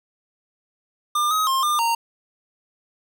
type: tone with pitch steps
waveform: square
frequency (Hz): 1200 / 1265 / 1062 / 1202 / 925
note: D6 / D#6 / C6 / D6 / A#5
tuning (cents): +37 / +28 / +25 / +40 / -14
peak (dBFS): -19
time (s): 1.15-1.95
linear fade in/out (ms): 5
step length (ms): 160
effects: none